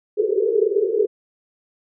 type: band-pass noise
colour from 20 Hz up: pink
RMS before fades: -19 dBFS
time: 0.17-1.07 s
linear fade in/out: 20 ms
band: 390 to 460 Hz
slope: 96 dB/octave
effects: none